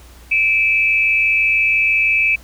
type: tone pair together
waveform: sine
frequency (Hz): 2340 / 2586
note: D7 / E7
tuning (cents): -7 / -34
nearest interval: major second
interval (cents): 173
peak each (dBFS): -15 / -15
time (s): 0.31-2.36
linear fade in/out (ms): 10
effects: added 60 Hz sine -40 dBFS peak until 2.43 s + pink hiss -46 dBFS RMS until 2.43 s